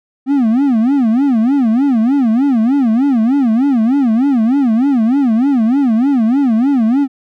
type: tone with vibrato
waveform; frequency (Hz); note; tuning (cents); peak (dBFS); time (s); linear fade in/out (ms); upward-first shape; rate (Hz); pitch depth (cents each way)
triangle; 250; B3; +21; -7; 0.26-7.08; 50; sine; 3.3; 240
effects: none